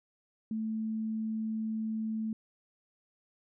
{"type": "tone", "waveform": "sine", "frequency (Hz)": 220, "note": "A3", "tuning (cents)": 0, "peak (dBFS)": -31, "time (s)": [0.51, 2.33], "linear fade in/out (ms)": 2, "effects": []}